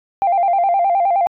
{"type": "tone with vibrato", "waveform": "sine", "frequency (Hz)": 740, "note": "F#5", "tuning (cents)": 0, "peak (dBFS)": -11, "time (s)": [0.22, 1.27], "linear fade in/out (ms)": 0, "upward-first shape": "square", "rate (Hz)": 9.6, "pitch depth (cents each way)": 110, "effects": ["tanh soft clip ceiling -9 dBFS"]}